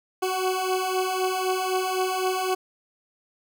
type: beating tone pair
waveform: 20% pulse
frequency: 370 / 373.9 Hz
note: F#4 / F#4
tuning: 0 / +18 cents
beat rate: 3.9 Hz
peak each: -24 / -20 dBFS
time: 0.22-2.55 s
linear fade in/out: 10 ms
effects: none